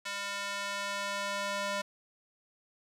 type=tone with high-pass filter sweep; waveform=square; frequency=200.6 Hz; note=G3; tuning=40 cents sharp; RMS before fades=-35 dBFS; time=0.05-1.82 s; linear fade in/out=10 ms; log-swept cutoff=1500 to 650 Hz; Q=0.83; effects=low-pass 8000 Hz 12 dB/octave + 10-bit